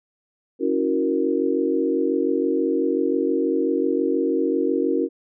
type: chord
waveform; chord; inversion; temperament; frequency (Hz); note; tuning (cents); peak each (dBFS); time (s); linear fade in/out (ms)
sine; F# dominant seventh; second; equal with one note detuned; 277.2 / 324.2 / 370 / 466.2; C#4 / E4 / F#4 / A#4; 0 / -29 / 0 / 0; -24 / -24 / -24 / -24; 0.59-5.09; 50
effects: none